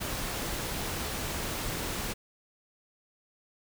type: noise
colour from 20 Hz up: pink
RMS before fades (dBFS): -34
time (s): 0-2.14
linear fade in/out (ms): 20
effects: none